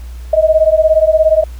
sine beating tone pair, 622.3 / 639.3 Hz, D#5 / D#5, 0 / +47 cents, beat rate 17 Hz, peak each -10 dBFS, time 0.33-1.44 s, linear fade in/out 5 ms, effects added 60 Hz sine -25 dBFS peak until 1.59 s + pink hiss -44 dBFS RMS until 1.59 s

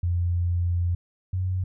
sine tone pair in turn, 87.31 / 92.5 Hz, F2 / F#2, 0 / 0 cents, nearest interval minor second, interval 100 cents, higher second, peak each -21 / -23 dBFS, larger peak first, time 0.03-0.95 / 1.33-1.64 s, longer first, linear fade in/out 5 ms, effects none

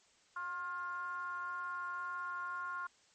triangle ring-modulated tone, 169.5 Hz, E3, 49 cents sharp, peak -33 dBFS, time 0.36-2.87 s, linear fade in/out 5 ms, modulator 1240 Hz, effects white hiss -68 dBFS RMS until 3.14 s + MP3 32 kbps

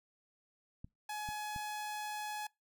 clicks, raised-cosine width 5 ms, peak -34 dBFS, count 3, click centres 0.845 / 1.289 / 1.562 s
sawtooth tone, 844 Hz, G#5, 28 cents sharp, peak -35 dBFS, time 1.09-2.47 s, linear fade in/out 5 ms
effects noise-tail reverb RT60 0.2 s tail -24 dB re dry

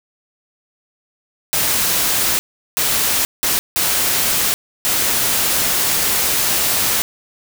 white noise bursts at uneven times, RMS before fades -17 dBFS, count 5, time 1.53-2.39 / 2.77-3.25 / 3.43-3.59 / 3.76-4.54 / 4.85-7.02 s, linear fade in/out 0 ms, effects none

